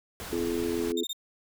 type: noise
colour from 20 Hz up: pink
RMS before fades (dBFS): -39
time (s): 0.2-0.92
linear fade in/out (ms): 0
type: harmonic tone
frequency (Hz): 85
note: F2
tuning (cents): -46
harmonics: 3 / 4 / 5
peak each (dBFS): -33 / -30 / -31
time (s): 0.32-1.04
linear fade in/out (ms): 10
type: tone bursts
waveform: 35% pulse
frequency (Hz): 3651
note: A#7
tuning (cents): -37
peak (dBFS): -29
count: 3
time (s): 0.97-1.131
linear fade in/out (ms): 5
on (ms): 39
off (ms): 22
effects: none